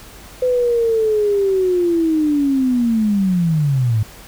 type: linear sweep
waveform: sine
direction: down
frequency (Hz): 508 to 103.83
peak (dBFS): -13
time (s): 0.42-4.03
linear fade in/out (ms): 5
effects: added 50 Hz sine -46 dBFS peak until 4.27 s + pink hiss -40 dBFS RMS until 4.27 s